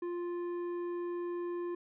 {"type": "tone with tanh clipping", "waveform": "sine", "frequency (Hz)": 349.2, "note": "F4", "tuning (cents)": 0, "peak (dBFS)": -36, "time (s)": [0.02, 1.75], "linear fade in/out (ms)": 5, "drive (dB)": 9, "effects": []}